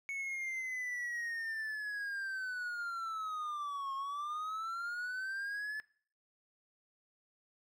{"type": "linear two-way sweep", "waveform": "triangle", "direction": "down then up", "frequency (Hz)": [2217, 1077, 1736], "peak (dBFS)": -35, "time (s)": [0.09, 5.8], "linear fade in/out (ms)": 0, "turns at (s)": 3.94, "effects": ["noise-tail reverb RT60 0.5 s tail -20 dB re dry"]}